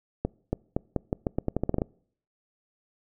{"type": "accelerating click train", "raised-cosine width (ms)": 2, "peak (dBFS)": -12, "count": 14, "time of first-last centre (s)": [0.25, 1.819], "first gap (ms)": 280, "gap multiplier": 0.84, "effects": ["noise-tail reverb RT60 0.6 s tail -26 dB re dry"]}